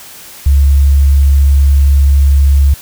sine tone, 69.7 Hz, C#2, 10 cents sharp, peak -4 dBFS, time 0.46-2.74 s, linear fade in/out 5 ms, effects white hiss -33 dBFS RMS until 2.81 s

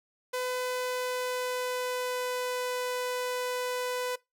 sawtooth tone with pitch glide, 503 to 498.9 Hz, B4 to B4, +32 to +17 cents, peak -26 dBFS, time 0.33-4.16 s, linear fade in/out 10 ms, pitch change -15 cents, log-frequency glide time 0.49-2.87 s, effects noise-tail reverb RT60 0.2 s tail -22 dB re dry

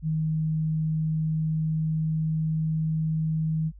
sine tone with pitch glide, 157.4 to 158.4 Hz, D#3 to D#3, +20 to +31 cents, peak -23 dBFS, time 0.02-3.72 s, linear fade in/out 50 ms, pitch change +11 cents, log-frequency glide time 0.62-2.97 s, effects added 50 Hz sine -44 dBFS peak until 3.79 s

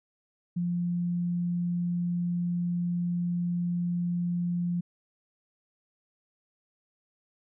sine tone, 174.61 Hz, F3, in tune, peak -26 dBFS, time 0.56-4.81 s, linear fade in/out 10 ms, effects none

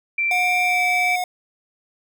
sine tone with pitch glide, 2349 to 2311 Hz, D7 to D7, 0 to -28 cents, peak -18 dBFS, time 0.18-1.16 s, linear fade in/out 5 ms, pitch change -28 cents, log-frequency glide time 0.64-0.83 s
square tone, 725 Hz, F#5, 35 cents flat, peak -22 dBFS, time 0.31-1.24 s, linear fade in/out 2 ms
effects none

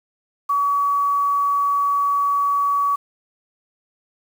sine tone with quantisation, 1135 Hz, C#6, 41 cents sharp, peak -16 dBFS, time 0.49-2.96 s, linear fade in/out 10 ms, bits 7, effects none

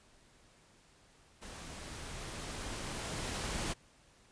pink noise with level ramp, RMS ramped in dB -48 to -36 dBFS, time 1.41-3.74 s, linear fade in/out 20 ms, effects pink hiss -64 dBFS RMS until 4.31 s + resampled to 22050 Hz

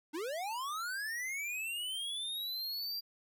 square linear sweep, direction up, 283.8 to 4780 Hz, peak -37 dBFS, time 0.13-3.01 s, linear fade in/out 20 ms, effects none

